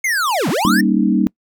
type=linear two-way sweep; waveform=square; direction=down then up; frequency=2187 to 133.8 to 1864 Hz; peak=-16 dBFS; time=0.04-0.81 s; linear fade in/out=5 ms; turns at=0.49 s
type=chord; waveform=sine; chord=Eb dominant seventh; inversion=first; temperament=equal; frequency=196 / 233.1 / 277.2 / 311.1 Hz; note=G3 / Bb3 / Db4 / Eb4; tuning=0 / 0 / 0 / 0 cents; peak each=-16 / -17 / -20 / -18 dBFS; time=0.65-1.27 s; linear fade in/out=0 ms
effects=noise-tail reverb RT60 0.1 s tail -26 dB re dry